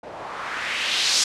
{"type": "noise with low-pass filter sweep", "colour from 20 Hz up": "blue", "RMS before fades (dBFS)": -25, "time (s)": [0.03, 1.24], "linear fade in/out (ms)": 5, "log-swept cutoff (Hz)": [580, 5900], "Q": 1.8, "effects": ["low-pass 10000 Hz 12 dB/octave"]}